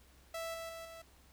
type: tone with level steps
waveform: sawtooth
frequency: 659.3 Hz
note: E5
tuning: in tune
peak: -35 / -38 / -41 / -45 dBFS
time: 0.34-1.02 s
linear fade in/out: 5 ms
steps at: 0.54 / 0.69 / 0.85 s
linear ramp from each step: 2 ms
effects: added 65 Hz sine -63 dBFS peak until 1.32 s + pink hiss -65 dBFS RMS until 1.32 s